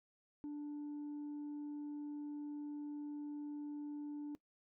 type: tone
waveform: sine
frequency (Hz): 293.7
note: D4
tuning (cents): 0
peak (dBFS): -39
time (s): 0.44-4.35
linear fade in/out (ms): 0
effects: noise-tail reverb RT60 0.1 s tail -21 dB re dry + tanh soft clip ceiling -41 dBFS